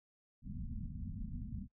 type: low-pass noise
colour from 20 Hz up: pink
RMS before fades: -43 dBFS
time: 0.42-1.68 s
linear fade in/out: 50 ms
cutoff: 250 Hz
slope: 96 dB/octave
effects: noise-tail reverb RT60 0.1 s tail -20 dB re dry